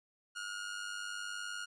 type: tone with amplitude modulation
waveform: sawtooth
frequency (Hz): 1429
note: F6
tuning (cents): +39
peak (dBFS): -33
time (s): 0.35-1.66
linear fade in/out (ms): 20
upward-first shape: sine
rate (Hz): 99.8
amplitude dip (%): 65
effects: resampled to 22050 Hz